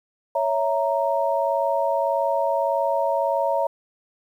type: chord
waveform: sine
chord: A# diminished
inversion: first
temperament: equal with one note detuned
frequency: 557.6 / 659.3 / 932.3 Hz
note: C#5 / E5 / A#5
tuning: +10 / 0 / 0 cents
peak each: -23 / -24 / -24 dBFS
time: 0.35-3.67 s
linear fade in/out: 5 ms
effects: 9-bit